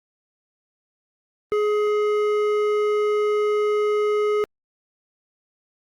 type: tone with hard clipping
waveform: sine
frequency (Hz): 420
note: G#4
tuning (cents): +19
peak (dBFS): -20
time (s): 1.52-4.44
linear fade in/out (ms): 0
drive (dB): 10
effects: Opus 32 kbps